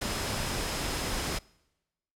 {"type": "tone in noise", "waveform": "sine", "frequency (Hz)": 5100, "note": "D#8", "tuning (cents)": 42, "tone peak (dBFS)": -43, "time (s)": [0.01, 1.39], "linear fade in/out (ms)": 10, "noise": "pink", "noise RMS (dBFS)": -32, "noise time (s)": [0.01, 1.39], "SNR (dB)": -14, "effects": ["noise-tail reverb RT60 1.0 s tail -25 dB re dry", "low-pass 11000 Hz 12 dB/octave"]}